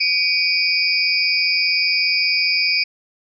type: tone cluster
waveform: sine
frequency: 2289 / 2464 / 4717 / 5080 Hz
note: D7 / D#7 / D8 / D#8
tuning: -45 / -17 / +7 / +35 cents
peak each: -21 dBFS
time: 0-2.84 s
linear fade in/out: 10 ms
effects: none